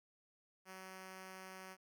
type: tone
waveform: 5% pulse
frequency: 188.2 Hz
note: F#3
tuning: 30 cents sharp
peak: -39 dBFS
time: 0.65-1.77 s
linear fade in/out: 50 ms
effects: none